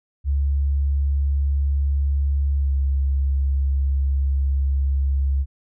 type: tone with pitch glide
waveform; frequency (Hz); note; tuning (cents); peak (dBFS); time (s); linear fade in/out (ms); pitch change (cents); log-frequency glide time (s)
sine; 70 to 68.48; C#2 to C#2; +18 to -20; -17; 0.24-5.46; 50; -38; 2.58-2.72
effects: none